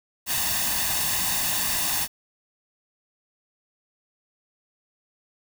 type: noise with comb filter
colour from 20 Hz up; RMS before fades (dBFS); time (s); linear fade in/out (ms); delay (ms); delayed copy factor
white; -25; 0.26-2.08; 50; 1.1; +0.65
effects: none